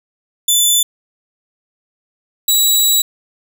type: tone pair in turn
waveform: 15% pulse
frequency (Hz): 3505 / 3896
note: A7 / B7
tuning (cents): -7 / -24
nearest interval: major second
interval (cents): 183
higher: second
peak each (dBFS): -3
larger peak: neither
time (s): 0.48-0.83 / 2.48-3.02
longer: second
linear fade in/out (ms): 5
effects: none